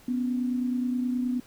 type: tone pair together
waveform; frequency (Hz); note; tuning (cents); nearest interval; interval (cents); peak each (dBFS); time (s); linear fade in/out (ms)
sine; 247.7 / 277.2; B3 / C#4; +5 / 0; major second; 195; -25 / -35; 0.08-1.4; 5
effects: pink hiss -55 dBFS RMS until 1.46 s